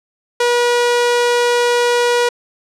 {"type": "tone", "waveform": "sawtooth", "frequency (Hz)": 482.5, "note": "B4", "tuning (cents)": -40, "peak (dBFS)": -8, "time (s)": [0.4, 2.29], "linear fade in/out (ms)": 5, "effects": ["low-pass 8000 Hz 12 dB/octave"]}